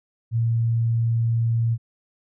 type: tone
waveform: sine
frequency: 115.4 Hz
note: A#2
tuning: 17 cents flat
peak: -18 dBFS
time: 0.31-1.78 s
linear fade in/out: 50 ms
effects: none